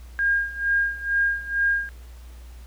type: tone with tremolo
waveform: sine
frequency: 1617 Hz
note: G#6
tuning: 47 cents flat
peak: -17 dBFS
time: 0.19-1.89 s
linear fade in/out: 0 ms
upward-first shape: sine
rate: 2.2 Hz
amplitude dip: 85%
effects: added 60 Hz sine -39 dBFS peak until 2.66 s + pink hiss -54 dBFS RMS until 2.66 s